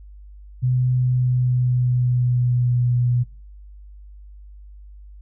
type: tone with pitch glide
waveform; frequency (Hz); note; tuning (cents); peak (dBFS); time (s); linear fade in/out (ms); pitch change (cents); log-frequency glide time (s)
sine; 126.3 to 122.42; B2 to B2; +39 to -15; -16; 0.62-3.24; 20; -54; 0.93-2.88
effects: noise-tail reverb RT60 0.3 s tail -20 dB re dry + added 50 Hz sine -39 dBFS peak until 5.21 s